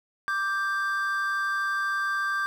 triangle tone pair together, 1174.7 / 1578 Hz, D6 / G6, 0 / +11 cents, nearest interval perfect fourth, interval 511 cents, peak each -27 / -25 dBFS, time 0.28-2.46 s, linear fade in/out 0 ms, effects 9-bit

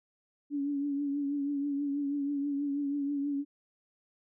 sine tone with vibrato, 284 Hz, C#4, 42 cents sharp, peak -29 dBFS, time 0.5-3.45 s, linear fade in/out 50 ms, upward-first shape triangle, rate 6.2 Hz, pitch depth 47 cents each way, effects none

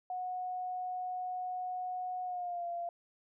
sine tone with pitch glide, 732 to 690.9 Hz, F#5 to F5, -19 to -19 cents, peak -35 dBFS, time 0.1-2.89 s, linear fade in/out 2 ms, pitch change -100 cents, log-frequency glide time 2.24-2.66 s, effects none

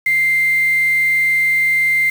sine tone with quantisation, 2093 Hz, C7, in tune, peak -12 dBFS, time 0.06-2.1 s, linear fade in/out 5 ms, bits 5, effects none

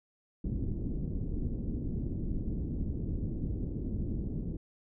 pink low-pass noise, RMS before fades -34 dBFS, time 0.44-4.57 s, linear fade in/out 5 ms, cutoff 320 Hz, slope 24 dB/octave, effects none

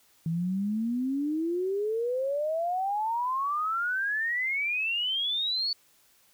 sine exponential sweep, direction up, 160 to 4500 Hz, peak -26 dBFS, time 0.26-5.73 s, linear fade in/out 2 ms, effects white hiss -63 dBFS RMS until 6.33 s

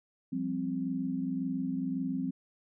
sine chord, F suspended second, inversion none, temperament just, 174.61 / 196.44 / 261.9 Hz, F3 / G3 / C4, 0 / +4 / +2 cents, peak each -37 / -37 / -32 dBFS, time 0.32-2.31 s, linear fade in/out 10 ms, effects none

